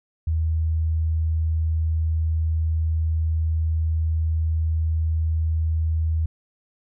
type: tone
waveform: sine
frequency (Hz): 80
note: D#2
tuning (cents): +49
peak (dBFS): -19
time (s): 0.27-6.26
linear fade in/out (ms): 5
effects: none